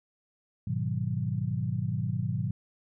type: chord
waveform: sine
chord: G# minor seventh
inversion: none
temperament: equal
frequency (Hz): 103.83 / 123.47 / 155.56 / 185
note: G#2 / B2 / D#3 / F#3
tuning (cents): 0 / 0 / 0 / 0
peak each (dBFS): -33 / -31 / -34 / -35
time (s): 0.67-2.51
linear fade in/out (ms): 5
effects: none